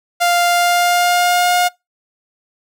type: tone with pitch glide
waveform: sawtooth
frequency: 698.5 to 714 Hz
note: F5 to F5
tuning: 0 to +38 cents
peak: -8 dBFS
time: 0.2-1.69 s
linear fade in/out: 20 ms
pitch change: +38 cents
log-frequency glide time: 0.46-1.57 s
effects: noise-tail reverb RT60 0.2 s tail -24 dB re dry